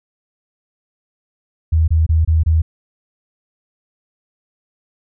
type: tone bursts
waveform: sine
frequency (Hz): 80.2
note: E2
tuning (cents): -47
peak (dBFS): -10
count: 5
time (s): 1.72-2.62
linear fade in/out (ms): 10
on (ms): 160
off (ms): 25
effects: none